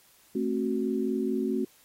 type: chord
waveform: sine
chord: F# diminished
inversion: first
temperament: just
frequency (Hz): 222 / 266.4 / 370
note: A3 / C4 / F#4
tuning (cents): +16 / +31 / 0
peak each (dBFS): -30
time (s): 0.35-1.65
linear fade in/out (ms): 5
effects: white hiss -60 dBFS RMS until 1.84 s + AAC 48 kbps